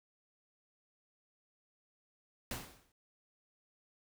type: noise with exponential decay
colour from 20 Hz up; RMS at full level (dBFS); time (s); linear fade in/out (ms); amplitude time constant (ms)
pink; -38; 2.51-2.92; 2; 88
effects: none